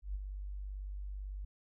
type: tone with ADSR envelope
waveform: sine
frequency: 49 Hz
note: G1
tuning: in tune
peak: -33 dBFS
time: 0.02-1.45 s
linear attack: 130 ms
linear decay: 22 ms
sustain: -6 dB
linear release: 7 ms
effects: none